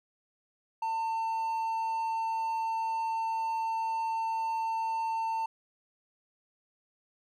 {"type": "tone", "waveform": "triangle", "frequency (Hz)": 899, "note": "A5", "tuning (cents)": 37, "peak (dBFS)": -27, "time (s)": [0.82, 5.46], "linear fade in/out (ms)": 5, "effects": []}